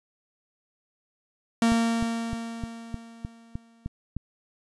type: tone with exponential decay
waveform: 45% pulse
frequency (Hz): 230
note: A#3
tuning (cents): -23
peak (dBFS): -18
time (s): 1.62-3.88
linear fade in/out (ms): 2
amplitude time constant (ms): 490
type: click train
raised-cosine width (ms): 5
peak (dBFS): -19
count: 9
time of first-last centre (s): 1.72-4.166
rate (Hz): 3.27
effects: resampled to 24000 Hz